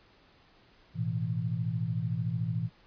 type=chord; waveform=sine; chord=A suspended second; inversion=none; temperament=equal; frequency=110 / 123.47 / 164.81 Hz; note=A2 / B2 / E3; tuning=0 / 0 / 0 cents; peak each=-33 dBFS; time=0.94-2.7 s; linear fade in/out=50 ms; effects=pink hiss -61 dBFS RMS until 2.86 s + resampled to 11025 Hz